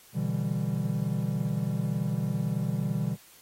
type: chord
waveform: triangle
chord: E minor seventh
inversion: second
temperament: equal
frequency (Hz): 123.47 / 146.83 / 164.81 / 196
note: B2 / D3 / E3 / G3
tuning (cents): 0 / 0 / 0 / 0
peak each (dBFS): -30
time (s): 0.13-3.17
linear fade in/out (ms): 50
effects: white hiss -55 dBFS RMS until 3.41 s + AAC 48 kbps